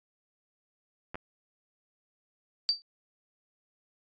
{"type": "clicks", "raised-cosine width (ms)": 0.5, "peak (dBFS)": -23, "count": 2, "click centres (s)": [1.145, 1.155]}
{"type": "tone with exponential decay", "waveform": "sine", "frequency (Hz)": 4642, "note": "D8", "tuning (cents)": -21, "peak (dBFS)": -19, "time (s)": [2.69, 2.82], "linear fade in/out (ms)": 0, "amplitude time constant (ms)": 28}
{"effects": ["resampled to 16000 Hz"]}